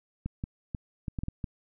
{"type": "clicks", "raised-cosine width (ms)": 5, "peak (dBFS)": -20, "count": 8, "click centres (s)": [0.26, 0.439, 0.748, 1.082, 1.188, 1.235, 1.284, 1.442], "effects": []}